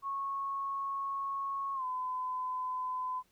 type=tone with pitch glide; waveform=sine; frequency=1100 to 1014.5 Hz; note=C#6 to B5; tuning=-14 to +46 cents; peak=-33 dBFS; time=0.02-3.23 s; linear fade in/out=50 ms; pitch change=-140 cents; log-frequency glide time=1.74-1.84 s; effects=pink hiss -71 dBFS RMS until 3.31 s